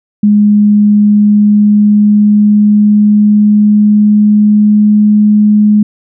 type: tone with pitch glide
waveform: sine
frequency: 207.7 to 209.9 Hz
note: G#3 to G#3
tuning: 0 to +19 cents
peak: -3 dBFS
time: 0.23-5.83 s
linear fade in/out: 5 ms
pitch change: +19 cents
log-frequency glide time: 0.99-4.91 s
effects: none